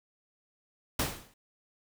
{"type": "noise with exponential decay", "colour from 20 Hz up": "pink", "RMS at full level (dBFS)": -26, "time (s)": [0.99, 1.34], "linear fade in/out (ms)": 5, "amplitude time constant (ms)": 75, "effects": []}